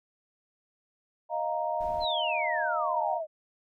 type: chord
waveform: sine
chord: Eb suspended second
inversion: none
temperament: equal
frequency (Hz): 622.3 / 698.5 / 932.3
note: Eb5 / F5 / Bb5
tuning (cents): 0 / 0 / 0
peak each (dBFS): -32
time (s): 1.29-3.21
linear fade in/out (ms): 50
type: noise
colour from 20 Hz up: brown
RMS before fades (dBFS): -44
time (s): 1.8-2.05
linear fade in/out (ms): 10
type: exponential sweep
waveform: sine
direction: down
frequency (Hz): 4248 to 599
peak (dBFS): -30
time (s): 2-3.27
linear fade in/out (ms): 50
effects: none